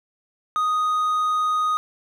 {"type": "tone", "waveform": "triangle", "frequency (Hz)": 1244.5, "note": "D#6", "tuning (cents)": 0, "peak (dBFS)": -17, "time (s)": [0.56, 1.77], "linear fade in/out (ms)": 0, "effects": []}